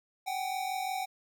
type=tone pair together; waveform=square; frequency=755 / 800.7 Hz; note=F#5 / G5; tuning=+35 / +37 cents; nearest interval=minor second; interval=102 cents; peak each=-34 / -38 dBFS; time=0.26-1.06 s; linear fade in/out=20 ms; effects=none